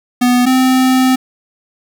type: tone pair in turn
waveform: square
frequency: 246.9 / 258.5 Hz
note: B3 / C4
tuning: 0 / -21 cents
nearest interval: minor second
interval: 79 cents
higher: second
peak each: -9 dBFS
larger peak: neither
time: 0.21-0.46 / 0.46-1.16 s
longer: second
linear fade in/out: 10 ms
effects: 7-bit